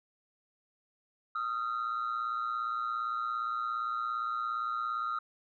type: tone pair together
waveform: sine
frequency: 1244.5 / 1361.9 Hz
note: D#6 / F6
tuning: 0 / -44 cents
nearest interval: major second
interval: 156 cents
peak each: -32 / -33 dBFS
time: 1.35-5.19 s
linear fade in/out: 5 ms
effects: tanh soft clip ceiling -27 dBFS